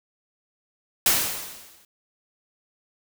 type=noise with exponential decay; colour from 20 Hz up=white; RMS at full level=-17 dBFS; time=1.06-1.85 s; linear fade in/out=2 ms; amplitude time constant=170 ms; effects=none